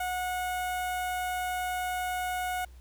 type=tone with notch filter; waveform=sawtooth; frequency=730 Hz; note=F#5; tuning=24 cents flat; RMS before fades=-32 dBFS; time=0-2.65 s; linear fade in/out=5 ms; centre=4800 Hz; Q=1.1; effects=added 62 Hz sine -47 dBFS peak until 2.8 s + pink hiss -63 dBFS RMS until 2.8 s